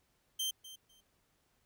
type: tone with echo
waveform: sawtooth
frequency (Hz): 3133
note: G7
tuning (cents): -2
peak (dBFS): -30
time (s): 0.39-0.51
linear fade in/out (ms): 10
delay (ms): 250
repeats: 2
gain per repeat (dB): -15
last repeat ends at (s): 1.01
effects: pink hiss -75 dBFS RMS until 1.65 s